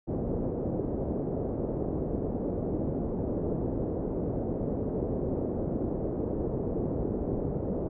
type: low-pass noise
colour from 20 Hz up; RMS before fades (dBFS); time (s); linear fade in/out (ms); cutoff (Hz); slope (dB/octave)
white; -31; 0.07-7.89; 20; 490; 24
effects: none